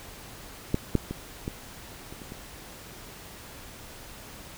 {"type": "clicks", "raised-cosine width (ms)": 3, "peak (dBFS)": [-10, -8, -19, -18, -28, -30, -26], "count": 7, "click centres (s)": [0.744, 0.953, 1.11, 1.479, 2.125, 2.218, 2.321], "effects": ["pink hiss -45 dBFS RMS until 4.57 s"]}